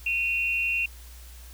sine tone pair together, 2489 / 2740 Hz, D#7 / F7, 0 / -34 cents, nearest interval major second, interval 166 cents, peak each -28 / -25 dBFS, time 0.06-0.86 s, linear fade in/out 5 ms, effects added 60 Hz sine -43 dBFS peak until 1.53 s + white hiss -51 dBFS RMS until 1.53 s

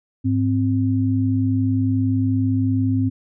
sine tone pair together, 104.15 / 261.6 Hz, G#2 / C4, +5 / 0 cents, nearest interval octave + major third, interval 1595 cents, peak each -19 dBFS, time 0.24-3.1 s, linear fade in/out 20 ms, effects none

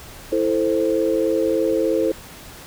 sine chord, A minor, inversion second, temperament equal, 329.6 / 440 / 523.3 Hz, E4 / A4 / C5, 0 / 0 / 0 cents, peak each -21 dBFS, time 0.32-2.12 s, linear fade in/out 5 ms, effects pink hiss -40 dBFS RMS until 2.66 s

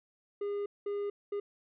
triangle tone bursts at uneven times, 407 Hz, G#4, 35 cents flat, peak -30 dBFS, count 3, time 0.41-0.66 / 0.86-1.1 / 1.32-1.4 s, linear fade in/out 5 ms, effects resampled to 8000 Hz

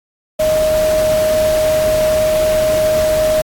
sine tone in noise, 622.3 Hz, D#5, in tune, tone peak -11 dBFS, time 0.39-3.42 s, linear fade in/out 10 ms, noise pink, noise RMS -24 dBFS, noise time 0.39-3.42 s, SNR +10 dB, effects AAC 64 kbps

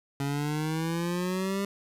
25% pulse exponential sweep, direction up, 138.59 to 200.2 Hz, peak -24 dBFS, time 0.2-1.65 s, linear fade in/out 2 ms, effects resampled to 32000 Hz + 9-bit

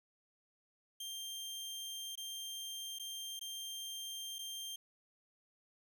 sawtooth tone with dropouts, 3176 Hz, G7, 22 cents sharp, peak -39 dBFS, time 1-4.76 s, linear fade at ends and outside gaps 5 ms, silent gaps 2.155-2.175 / 2.987-2.996 / 3.394-3.411 / 4.385-4.389 s, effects none

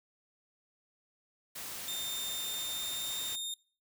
white noise, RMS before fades -42 dBFS, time 1.55-3.36 s, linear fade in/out 10 ms
sawtooth tone with pitch glide, 3626 to 3662 Hz, A#7 to A#7, -49 to -32 cents, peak -33 dBFS, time 1.88-3.54 s, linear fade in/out 2 ms, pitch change +17 cents, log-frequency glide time 2.56-3.14 s
effects noise-tail reverb RT60 0.4 s tail -22 dB re dry

